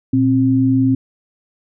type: tone pair together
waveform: sine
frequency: 117.8 / 264.7 Hz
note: A#2 / C4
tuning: +19 / +20 cents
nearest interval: octave + major second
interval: 1401 cents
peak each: -17 / -12 dBFS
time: 0.13-0.95 s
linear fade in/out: 5 ms
effects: none